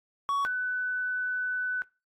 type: tone pair in turn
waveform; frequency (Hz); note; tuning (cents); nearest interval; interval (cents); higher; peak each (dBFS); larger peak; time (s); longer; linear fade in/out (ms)
triangle / sine; 1121 / 1498.2; C#6 / F#6; +19 / +21; perfect fourth; 502; second; -23 / -27; first; 0.29-0.45 / 0.45-1.82; second; 0
effects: noise-tail reverb RT60 0.3 s tail -24 dB re dry + AAC 64 kbps